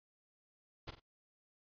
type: noise with echo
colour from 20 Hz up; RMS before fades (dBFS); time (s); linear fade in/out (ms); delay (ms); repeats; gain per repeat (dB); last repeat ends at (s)
pink; -44; 0.87-0.91; 10; 45; 2; -9; 1
effects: noise-tail reverb RT60 0.1 s tail -21 dB re dry + resampled to 11025 Hz